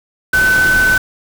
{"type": "tone in noise", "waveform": "sine", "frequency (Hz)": 1514, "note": "F#6", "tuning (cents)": 39, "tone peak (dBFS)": -9, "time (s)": [0.33, 0.98], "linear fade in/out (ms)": 5, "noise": "pink", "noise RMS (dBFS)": -21, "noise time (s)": [0.33, 0.98], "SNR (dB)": 9, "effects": []}